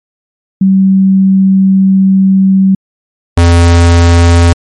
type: tone pair in turn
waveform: sine / square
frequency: 191.8 / 85.44 Hz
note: G3 / F2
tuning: -37 / -37 cents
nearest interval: octave + major second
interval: 1400 cents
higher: first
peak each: -3 dBFS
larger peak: neither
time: 0.61-2.75 / 3.37-4.53 s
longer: first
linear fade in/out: 5 ms
effects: MP3 48 kbps